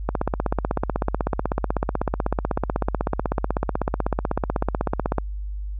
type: click train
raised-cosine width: 1 ms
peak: -7 dBFS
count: 83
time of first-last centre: 0.09-5.183 s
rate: 16.1 Hz
effects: added 50 Hz sine -27 dBFS peak until 5.79 s